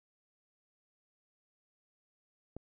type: click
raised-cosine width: 2 ms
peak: -29 dBFS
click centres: 2.566 s
effects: none